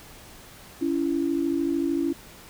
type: tone pair together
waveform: sine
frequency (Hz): 281.7 / 335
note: C#4 / E4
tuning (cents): +28 / +28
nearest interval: minor third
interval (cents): 300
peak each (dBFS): -25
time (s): 0.81-2.13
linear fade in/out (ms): 10
effects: pink hiss -47 dBFS RMS until 2.49 s